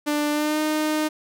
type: tone with pitch glide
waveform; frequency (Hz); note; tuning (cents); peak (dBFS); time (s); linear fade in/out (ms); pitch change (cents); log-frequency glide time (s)
sawtooth; 296.1 to 307.3; D4 to D#4; +14 to -21; -17; 0.06-1.09; 20; +65; 0.31-0.6
effects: none